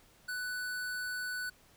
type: tone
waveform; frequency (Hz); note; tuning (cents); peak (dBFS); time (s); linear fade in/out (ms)
square; 1490; F#6; +12; -36; 0.28-1.5; 10
effects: pink hiss -63 dBFS RMS until 1.76 s